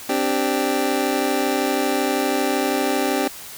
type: chord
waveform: 25% pulse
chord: C suspended second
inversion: none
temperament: just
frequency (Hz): 261.6 / 294.3 / 392.4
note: C4 / D4 / G4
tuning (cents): 0 / +4 / +2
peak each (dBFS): -20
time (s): 0.09-3.28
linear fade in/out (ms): 5
effects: white hiss -37 dBFS RMS until 3.57 s